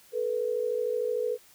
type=tone pair together; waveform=sine; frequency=436.7 / 490 Hz; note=A4 / B4; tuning=-13 / -14 cents; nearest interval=major second; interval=199 cents; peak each=-30 / -28 dBFS; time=0.12-1.38 s; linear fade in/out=50 ms; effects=white hiss -57 dBFS RMS until 1.54 s